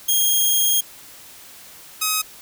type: tone pair in turn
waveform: 5% pulse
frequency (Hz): 3245 / 1266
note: G#7 / D#6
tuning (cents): -41 / +30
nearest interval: octave + major third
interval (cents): 1629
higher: first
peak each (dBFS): -7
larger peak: neither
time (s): 0.08-0.81 / 2.01-2.22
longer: first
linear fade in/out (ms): 10
effects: white hiss -43 dBFS RMS until 2.41 s